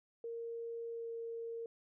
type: tone with pitch glide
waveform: sine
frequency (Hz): 463.5 to 460.6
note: A#4 to A#4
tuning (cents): -10 to -21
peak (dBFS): -40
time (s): 0.24-1.66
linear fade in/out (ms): 2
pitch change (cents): -11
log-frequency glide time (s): 0.9-1.09
effects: none